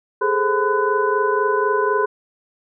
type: tone cluster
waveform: sine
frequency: 411.4 / 435.4 / 522 / 1010 / 1488 Hz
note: G#4 / A4 / C5 / B5 / F#6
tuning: -16 / -18 / -4 / +39 / +9 cents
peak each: -20 / -23 / -28 / -20 / -25 dBFS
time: 0.21-2.06 s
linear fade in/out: 10 ms
effects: none